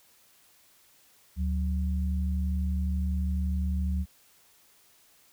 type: tone pair together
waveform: sine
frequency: 72.9 / 184.81 Hz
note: D2 / F#3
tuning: -12 / -2 cents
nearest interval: octave + major third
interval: 1610 cents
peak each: -26 / -33 dBFS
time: 1.36-4.06 s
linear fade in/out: 50 ms
effects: white hiss -61 dBFS RMS until 5.32 s